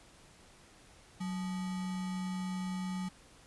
sine tone with sample-and-hold, 185 Hz, F#3, in tune, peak -34 dBFS, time 1.2-3.09 s, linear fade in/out 10 ms, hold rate 1050 Hz, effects pink hiss -59 dBFS RMS until 3.46 s + resampled to 24000 Hz

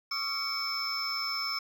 triangle tone cluster, 1112 / 1229 / 1363 / 2247 / 5280 Hz, C#6 / D#6 / F6 / C#7 / E8, +5 / -22 / -43 / +23 / +2 cents, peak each -40 / -40 / -39 / -36 / -31 dBFS, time 0.11-1.59 s, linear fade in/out 5 ms, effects none

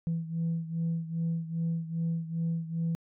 sine beating tone pair, 164.81 / 167.31 Hz, E3 / E3, 0 / +26 cents, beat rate 2.5 Hz, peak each -29 / -33 dBFS, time 0.07-2.95 s, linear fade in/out 0 ms, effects tanh soft clip ceiling -24 dBFS

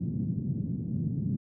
pink band-pass noise, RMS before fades -31 dBFS, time 0-1.37 s, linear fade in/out 20 ms, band 120 to 220 Hz, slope 24 dB/octave, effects none

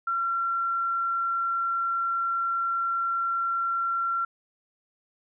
sine tone, 1365 Hz, F6, 40 cents flat, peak -24 dBFS, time 0.07-4.25 s, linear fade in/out 5 ms, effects none

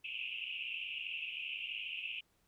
white band-pass noise, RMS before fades -42 dBFS, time 0.04-2.21 s, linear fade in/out 10 ms, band 2500 to 2900 Hz, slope 96 dB/octave, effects pink hiss -75 dBFS RMS until 2.47 s

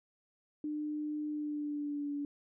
sine tone with pitch glide, 300.5 to 287.6 Hz, D4 to D4, +40 to -36 cents, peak -34 dBFS, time 0.64-2.25 s, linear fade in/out 2 ms, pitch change -76 cents, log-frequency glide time 1.29-2.13 s, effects none

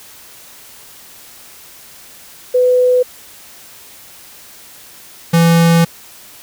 sine / square tone pair in turn, 500 / 167.43 Hz, B4 / E3, +21 / +27 cents, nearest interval octave + perfect fifth, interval 1894 cents, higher first, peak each -8 dBFS, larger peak neither, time 2.54-3.03 / 5.33-5.85 s, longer second, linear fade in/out 10 ms, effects white hiss -39 dBFS RMS until 6.42 s

